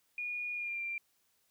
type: tone with pitch glide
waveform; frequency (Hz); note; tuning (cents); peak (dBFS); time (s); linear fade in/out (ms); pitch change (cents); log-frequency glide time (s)
sine; 2442 to 2372; D#7 to D7; -33 to +17; -35; 0.18-0.98; 2; -50; 0.54-0.81
effects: white hiss -74 dBFS RMS until 1.5 s